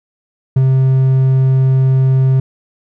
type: tone with ADSR envelope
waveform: triangle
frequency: 132 Hz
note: C3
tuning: 16 cents sharp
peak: -4 dBFS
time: 0.56-2.4 s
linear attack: 7 ms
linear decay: 29 ms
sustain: -2 dB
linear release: 4 ms
effects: none